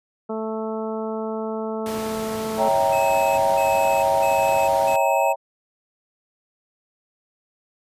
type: harmonic tone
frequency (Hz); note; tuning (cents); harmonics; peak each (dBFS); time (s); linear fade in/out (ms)
220; A3; 0; 1 / 2 / 3 / 4 / 5 / 6; -29 / -28 / -32 / -35 / -40 / -39; 0.29-2.69; 10
type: noise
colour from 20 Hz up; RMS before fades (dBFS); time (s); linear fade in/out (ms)
pink; -34; 1.86-4.96; 0
type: chord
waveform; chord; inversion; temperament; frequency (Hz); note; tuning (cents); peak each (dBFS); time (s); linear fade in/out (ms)
sine; C# diminished seventh; none; equal with one note detuned; 554.4 / 651.7 / 784 / 932.3; C#5 / E5 / G5 / Bb5; 0 / -20 / 0 / 0; -22; 2.57-5.36; 50
type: tone bursts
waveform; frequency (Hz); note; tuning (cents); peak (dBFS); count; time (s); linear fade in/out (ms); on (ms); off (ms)
square; 2579; E7; -39; -30; 4; 2.92-5.33; 10; 460; 190
effects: high-pass 80 Hz 12 dB/octave + resampled to 32000 Hz